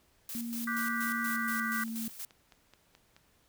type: noise with tremolo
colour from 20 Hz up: blue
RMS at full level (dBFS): -40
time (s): 0.29-2.25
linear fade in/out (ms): 2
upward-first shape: square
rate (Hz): 4.2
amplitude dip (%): 65
type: tone with pitch glide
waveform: sine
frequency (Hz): 233.1 to 226.2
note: A#3 to A3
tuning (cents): 0 to +48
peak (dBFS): -35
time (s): 0.35-2.08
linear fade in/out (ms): 0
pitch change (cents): -52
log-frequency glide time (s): 1.22-1.71
type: chord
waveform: sine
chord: G major seventh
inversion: second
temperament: just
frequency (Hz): 1176 / 1470 / 1568 / 1960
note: D6 / F#6 / G6 / B6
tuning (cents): +2 / -12 / 0 / -14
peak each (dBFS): -37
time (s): 0.67-1.84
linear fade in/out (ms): 5
type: click train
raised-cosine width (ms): 0.2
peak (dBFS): -37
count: 7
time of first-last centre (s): 1.88-3.165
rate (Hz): 4.67
effects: pink hiss -68 dBFS RMS until 3.48 s